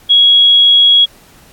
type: tone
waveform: sine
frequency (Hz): 3322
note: G#7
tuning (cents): 0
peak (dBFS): -4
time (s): 0.09-1.06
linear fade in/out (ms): 20
effects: pink hiss -44 dBFS RMS until 1.52 s + AAC 64 kbps